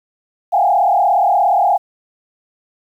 sine tone with frequency modulation, 761 Hz, F#5, 48 cents sharp, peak -10 dBFS, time 0.52-1.78 s, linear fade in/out 20 ms, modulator 37 Hz, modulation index 2.1, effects 8-bit

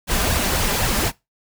pink noise with flanger, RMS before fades -20 dBFS, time 0.07-1.12 s, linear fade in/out 50 ms, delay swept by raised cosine 1.1 to 5.1 ms, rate 3.9 Hz, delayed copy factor +0.65, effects noise-tail reverb RT60 0.2 s tail -20 dB re dry

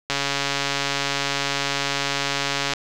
click train, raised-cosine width 0.2 ms, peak -5 dBFS, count 370, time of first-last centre 0.1-2.736 s, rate 140 Hz, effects none

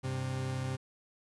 40% pulse tone pair together, 98.85 / 130.81 Hz, G2 / C3, +15 / 0 cents, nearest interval perfect fourth, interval 485 cents, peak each -39 / -33 dBFS, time 0.03-0.77 s, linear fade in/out 20 ms, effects resampled to 24000 Hz + 12-bit

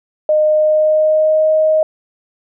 sine tone with pitch glide, 613 to 625.5 Hz, D#5 to D#5, -26 to +9 cents, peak -9 dBFS, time 0.29-1.83 s, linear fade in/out 2 ms, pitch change +35 cents, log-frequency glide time 0.45-1.51 s, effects none

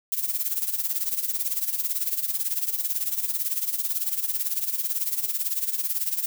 violet noise with tremolo, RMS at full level -24 dBFS, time 0.12-6.26 s, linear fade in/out 2 ms, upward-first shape sine, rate 18 Hz, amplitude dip 75%, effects none

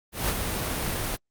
pink noise with ADSR envelope, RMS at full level -24 dBFS, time 0.12-1.17 s, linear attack 160 ms, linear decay 56 ms, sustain -5 dB, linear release 24 ms, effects Opus 32 kbps

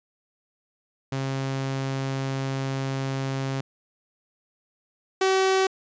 sawtooth tone pair in turn, 134.7 / 381 Hz, C#3 / G4, -49 / -49 cents, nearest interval octave + tritone, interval 1800 cents, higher second, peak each -22 / -15 dBFS, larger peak second, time 1.12-3.61 / 5.21-5.67 s, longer first, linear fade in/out 5 ms, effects resampled to 16000 Hz

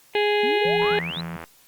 harmonic tone, 415.3 Hz, G#4, in tune, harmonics 1 / 2 / 4 / 5 / 6 / 7 / 8 / 9 / 10, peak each -20 / -26 / -32 / -29 / -30 / -31 / -38 / -39 / -40 dBFS, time 0.15-0.99 s, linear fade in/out 2 ms
sine exponential sweep, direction up, 220 to 4145 Hz, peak -29 dBFS, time 0.43-1.21 s, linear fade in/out 5 ms
sine tone bursts, 169.3 Hz, E3, 46 cents sharp, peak -30 dBFS, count 3, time 0.65-1.366 s, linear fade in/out 2 ms, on 200 ms, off 58 ms
click train, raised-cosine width 0.5 ms, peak -20 dBFS, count 52, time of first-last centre 0.82-1.44 s, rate 82.3 Hz
effects white hiss -55 dBFS RMS until 1.67 s + Opus 48 kbps

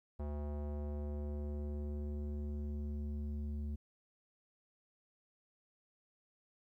square tone with low-pass filter sweep, 73.42 Hz, D2, in tune, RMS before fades -40 dBFS, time 0.19-3.76 s, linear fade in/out 10 ms, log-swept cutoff 780 to 200 Hz, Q 1.3, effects 13-bit

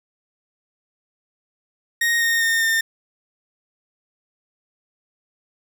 40% pulse tone with pitch steps, 1864.7 / 1846.5 / 1828.4 / 1810.6 Hz, A#6 / A#6 / A#6 / A6, 0 / -17 / -34 / +49 cents, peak -16 dBFS, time 2.01-2.81 s, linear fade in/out 5 ms, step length 200 ms, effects none

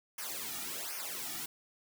white noise with flanger, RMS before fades -40 dBFS, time 0.18-1.46 s, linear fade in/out 5 ms, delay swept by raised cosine 0.25 to 1.95 ms, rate 1.3 Hz, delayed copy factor -0.95, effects none

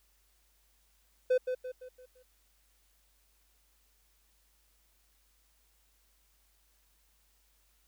triangle tone with echo, 507 Hz, B4, 45 cents sharp, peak -21 dBFS, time 1.3-1.38 s, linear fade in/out 10 ms, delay 170 ms, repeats 5, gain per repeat -7 dB, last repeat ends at 2.23 s, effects added 50 Hz sine -70 dBFS peak until 7.87 s + white hiss -71 dBFS RMS until 7.87 s

